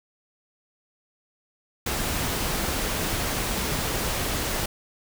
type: noise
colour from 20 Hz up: pink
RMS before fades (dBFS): -27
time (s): 1.86-4.66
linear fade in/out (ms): 5
effects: none